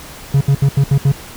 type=tone bursts at uneven times; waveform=triangle; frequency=138.59 Hz; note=C#3; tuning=in tune; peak=-6 dBFS; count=6; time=0.34-0.41 / 0.48-0.55 / 0.62-0.69 / 0.77-0.84 / 0.91-0.98 / 1.05-1.12 s; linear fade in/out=5 ms; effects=pink hiss -34 dBFS RMS until 1.36 s